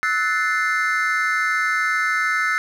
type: chord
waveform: triangle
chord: F# half-diminished seventh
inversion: third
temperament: equal with one note detuned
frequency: 1302.6 / 1480 / 1760 / 2093 Hz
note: E6 / F#6 / A6 / C7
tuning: -21 / 0 / 0 / 0 cents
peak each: -22 dBFS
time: 0.03-2.58 s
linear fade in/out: 0 ms
effects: none